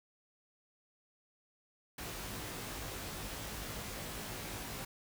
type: noise with comb filter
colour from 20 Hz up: pink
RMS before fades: -43 dBFS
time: 1.98-4.85 s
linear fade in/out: 5 ms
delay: 19 ms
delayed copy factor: +0.85
effects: none

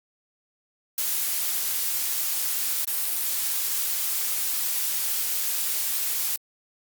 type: noise with dropouts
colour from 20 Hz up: blue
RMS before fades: -26 dBFS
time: 0.98-6.36 s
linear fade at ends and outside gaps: 1 ms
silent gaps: 2.848-2.875 s
effects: Opus 48 kbps

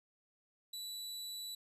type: tone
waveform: sawtooth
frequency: 3951 Hz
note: B7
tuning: in tune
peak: -39 dBFS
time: 0.73-1.55 s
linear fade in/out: 5 ms
effects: resampled to 32000 Hz

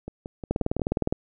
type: two click trains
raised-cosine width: 2 ms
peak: -10 / -21 dBFS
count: 13 / 5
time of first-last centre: 0.51-1.125 / 0.08-0.796 s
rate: 19.5 / 5.59 Hz
effects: none

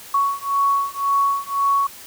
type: beating tone pair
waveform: sine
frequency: 1114 / 1115.9 Hz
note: C#6 / C#6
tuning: +8 / +11 cents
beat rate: 1.9 Hz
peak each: -20 dBFS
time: 0.14-1.87 s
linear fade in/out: 5 ms
effects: white hiss -40 dBFS RMS until 2.06 s

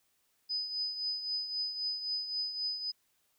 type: tone with tremolo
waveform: sine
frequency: 5000 Hz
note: D#8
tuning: 8 cents sharp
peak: -30 dBFS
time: 0.49-2.92 s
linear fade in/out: 20 ms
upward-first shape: triangle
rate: 3.8 Hz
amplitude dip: 65%
effects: white hiss -74 dBFS RMS until 3.38 s

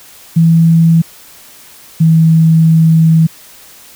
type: tone pair in turn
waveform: sine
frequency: 164.81 / 161.79 Hz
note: E3 / E3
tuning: 0 / -32 cents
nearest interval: unison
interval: 32 cents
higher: first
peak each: -4 dBFS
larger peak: neither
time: 0.36-1.02 / 2-3.27 s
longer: second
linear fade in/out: 10 ms
effects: white hiss -38 dBFS RMS until 3.95 s

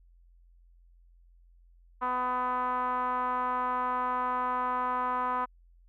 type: tone with low-pass filter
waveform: 5% pulse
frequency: 250.7 Hz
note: B3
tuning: 26 cents sharp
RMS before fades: -30 dBFS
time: 2.01-5.46 s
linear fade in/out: 20 ms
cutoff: 1100 Hz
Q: 7.2
effects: added 43 Hz sine -56 dBFS peak until 5.88 s

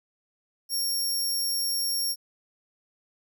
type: tone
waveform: 20% pulse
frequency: 5530 Hz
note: F8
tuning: 18 cents flat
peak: -20 dBFS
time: 0.69-2.16 s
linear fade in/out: 50 ms
effects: none

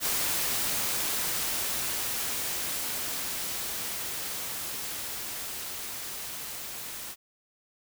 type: noise with level ramp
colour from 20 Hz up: white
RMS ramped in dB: -28 to -39 dBFS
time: 0-7.16 s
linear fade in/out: 50 ms
effects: none

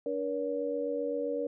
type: tone cluster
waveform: sine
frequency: 289.6 / 479.3 / 567 Hz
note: D4 / A#4 / C#5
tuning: -24 / +48 / +39 cents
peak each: -37 / -32 / -35 dBFS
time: 0.06-1.47 s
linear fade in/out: 2 ms
effects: none

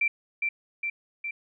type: tone with echo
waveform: sine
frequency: 2349 Hz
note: D7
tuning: in tune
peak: -21 dBFS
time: 0.01-0.08 s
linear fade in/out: 5 ms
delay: 410 ms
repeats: 3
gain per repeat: -3 dB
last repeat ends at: 1.31 s
effects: none

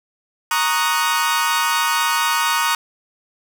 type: chord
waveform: sawtooth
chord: D# minor seventh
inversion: second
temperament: equal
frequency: 932.3 / 1108.7 / 1244.5 / 1480 Hz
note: A#5 / C#6 / D#6 / F#6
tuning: 0 / 0 / 0 / 0 cents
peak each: -17 / -20 / -18 / -20 dBFS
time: 0.51-2.75 s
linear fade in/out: 2 ms
effects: none

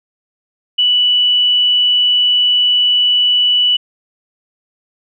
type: tone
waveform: sine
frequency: 2960 Hz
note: F#7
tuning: in tune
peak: -9 dBFS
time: 0.78-3.77 s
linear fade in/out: 10 ms
effects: none

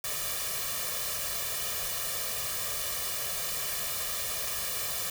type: noise with comb filter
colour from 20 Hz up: white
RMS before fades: -33 dBFS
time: 0.04-5.1 s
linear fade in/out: 2 ms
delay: 1.7 ms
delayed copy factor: +0.95
effects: none

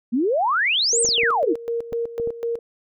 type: exponential two-way sweep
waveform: sine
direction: up then down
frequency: 220 to 8870 to 278.3 Hz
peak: -17 dBFS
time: 0.12-1.54 s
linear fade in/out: 20 ms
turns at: 1.01 s
type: tone with tremolo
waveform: sine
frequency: 466.2 Hz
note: A#4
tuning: in tune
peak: -21 dBFS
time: 0.93-2.59 s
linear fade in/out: 2 ms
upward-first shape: square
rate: 4 Hz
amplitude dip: 75%
type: clicks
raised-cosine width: 2 ms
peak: -21 dBFS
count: 6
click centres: 1.047 / 1.089 / 1.234 / 1.925 / 2.199 / 2.274 s
effects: none

